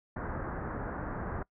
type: low-pass noise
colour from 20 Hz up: pink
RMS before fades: -37 dBFS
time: 0.16-1.43 s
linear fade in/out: 5 ms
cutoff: 1700 Hz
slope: 48 dB/octave
effects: noise-tail reverb RT60 0.1 s tail -23 dB re dry